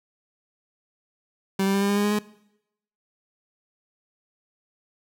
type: tone with pitch steps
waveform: 30% pulse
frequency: 193.4 / 195.65 / 197.92 / 200.2 / 202.5 / 204.9 / 207.3 / 209.7 Hz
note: G3 / G3 / G3 / G3 / G#3 / G#3 / G#3 / G#3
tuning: -23 / -3 / +17 / +37 / -43 / -23 / -3 / +17 cents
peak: -18 dBFS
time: 1.59-2.19 s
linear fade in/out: 5 ms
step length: 75 ms
effects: noise-tail reverb RT60 0.8 s tail -20 dB re dry